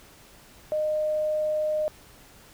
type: tone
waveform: sine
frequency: 613 Hz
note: D#5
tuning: 26 cents flat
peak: -23 dBFS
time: 0.72-1.88 s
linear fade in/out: 0 ms
effects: pink hiss -52 dBFS RMS until 2.53 s